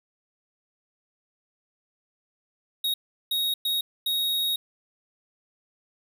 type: tone bursts at uneven times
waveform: square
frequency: 3762 Hz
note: A#7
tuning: 15 cents sharp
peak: -24 dBFS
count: 4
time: 2.84-2.94 / 3.31-3.54 / 3.65-3.81 / 4.06-4.56 s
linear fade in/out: 5 ms
effects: none

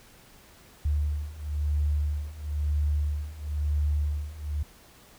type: beating tone pair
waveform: sine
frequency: 73.42 / 74.42 Hz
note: D2 / D2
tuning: 0 / +24 cents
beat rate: 1 Hz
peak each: -29 / -27 dBFS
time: 0.85-4.63 s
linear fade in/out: 5 ms
effects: pink hiss -54 dBFS RMS until 5.18 s

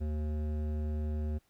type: tone with hard clipping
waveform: sine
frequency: 75.9 Hz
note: D#2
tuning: 42 cents flat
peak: -33 dBFS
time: 0-1.39 s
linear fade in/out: 20 ms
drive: 13 dB
effects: pink hiss -72 dBFS RMS until 1.49 s

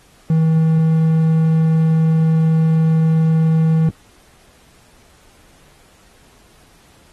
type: tone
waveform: triangle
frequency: 160.5 Hz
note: E3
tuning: 46 cents flat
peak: -9 dBFS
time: 0.3-3.89 s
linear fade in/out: 2 ms
effects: pink hiss -51 dBFS RMS until 7.12 s + AAC 32 kbps

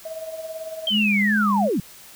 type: tone with tremolo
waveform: sine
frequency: 642 Hz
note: E5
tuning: 46 cents flat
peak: -27 dBFS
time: 0.05-0.89 s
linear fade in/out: 5 ms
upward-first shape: triangle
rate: 18 Hz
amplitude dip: 70%
type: linear sweep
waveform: sine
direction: down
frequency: 3200 to 145.8 Hz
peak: -19 dBFS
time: 0.87-1.8 s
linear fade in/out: 2 ms
type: tone with vibrato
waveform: sine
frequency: 207.1 Hz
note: G#3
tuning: 5 cents flat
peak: -19 dBFS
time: 0.9-1.7 s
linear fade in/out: 50 ms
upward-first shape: sine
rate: 2.7 Hz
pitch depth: 44 cents each way
effects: white hiss -45 dBFS RMS until 2.15 s

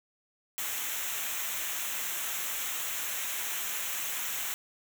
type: noise with comb filter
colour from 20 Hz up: white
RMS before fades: -34 dBFS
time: 0.58-4.54 s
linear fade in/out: 0 ms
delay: 0.21 ms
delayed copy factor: -0.7
effects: none

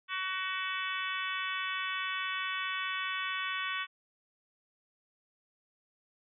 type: harmonic tone with a mistuned harmonic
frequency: 375.4 Hz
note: F#4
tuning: 25 cents sharp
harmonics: 3 / 4 / 5 / 6 / 7 / 8 / 9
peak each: -38 / -39 / -40 / -41 / -41 / -42 / -43 dBFS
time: 0.08-3.87 s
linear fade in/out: 50 ms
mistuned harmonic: 9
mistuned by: +32 cents
effects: none

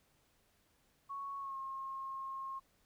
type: tone with pitch glide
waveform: sine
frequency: 1108.7 to 1074.7 Hz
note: C#6 to C6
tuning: 0 to +46 cents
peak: -40 dBFS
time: 1.09-2.6 s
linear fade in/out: 20 ms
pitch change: -54 cents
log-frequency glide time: 1.39-1.57 s
effects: pink hiss -73 dBFS RMS until 2.85 s

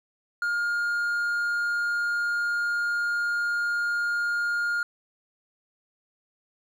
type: tone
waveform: triangle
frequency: 1416 Hz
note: F6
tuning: 23 cents sharp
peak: -22 dBFS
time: 0.42-4.83 s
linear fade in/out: 2 ms
effects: none

